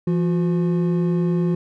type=tone pair together; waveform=triangle; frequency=170.03 / 360 Hz; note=F3 / F#4; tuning=-46 / -47 cents; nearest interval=octave + minor second; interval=1299 cents; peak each=-16 / -22 dBFS; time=0.07-1.55 s; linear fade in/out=5 ms; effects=none